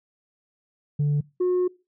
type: tone pair in turn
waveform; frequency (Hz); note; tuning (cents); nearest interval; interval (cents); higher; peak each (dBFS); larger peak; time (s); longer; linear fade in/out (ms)
sine; 146.1 / 362.2; D3 / F#4; -9 / -37; octave + major third; 1572; second; -17; neither; 0.99-1.21 / 1.4-1.68; second; 10
effects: noise-tail reverb RT60 0.3 s tail -24 dB re dry + tanh soft clip ceiling -18 dBFS